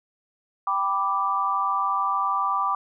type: chord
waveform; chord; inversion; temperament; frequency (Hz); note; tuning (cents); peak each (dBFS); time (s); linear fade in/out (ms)
sine; G major; none; equal; 784 / 987.8 / 1174.7; G5 / B5 / D6; 0 / 0 / 0; -29 / -27 / -23; 0.67-2.75; 2
effects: none